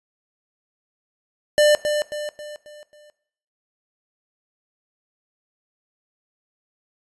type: tone with echo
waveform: square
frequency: 596 Hz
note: D5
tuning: 25 cents sharp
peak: -13 dBFS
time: 1.58-1.75 s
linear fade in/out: 0 ms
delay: 270 ms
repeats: 5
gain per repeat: -7 dB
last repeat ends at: 3.1 s
effects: noise-tail reverb RT60 0.6 s tail -17 dB re dry + resampled to 24000 Hz